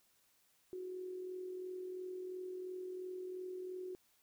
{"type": "tone with amplitude modulation", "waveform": "sine", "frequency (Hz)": 368, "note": "F#4", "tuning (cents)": -9, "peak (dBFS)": -40, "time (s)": [0.73, 3.95], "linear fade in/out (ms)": 0, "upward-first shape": "sine", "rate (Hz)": 42.9, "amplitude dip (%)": 40, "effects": ["white hiss -73 dBFS RMS until 4.22 s"]}